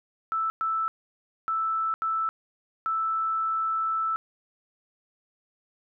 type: tone bursts at uneven times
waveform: sine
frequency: 1318.5 Hz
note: E6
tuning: in tune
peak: -24 dBFS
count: 5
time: 0.32-0.5 / 0.61-0.88 / 1.48-1.94 / 2.02-2.29 / 2.86-4.16 s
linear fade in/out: 0 ms
effects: none